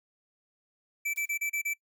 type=tone bursts; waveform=square; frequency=2321 Hz; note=D7; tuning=21 cents flat; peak=-29 dBFS; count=6; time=1.05-1.738 s; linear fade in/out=10 ms; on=88 ms; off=32 ms
type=noise with exponential decay; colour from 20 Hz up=blue; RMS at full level=-45 dBFS; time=1.16-1.34 s; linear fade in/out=1 ms; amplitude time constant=38 ms
effects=noise-tail reverb RT60 0.1 s tail -23 dB re dry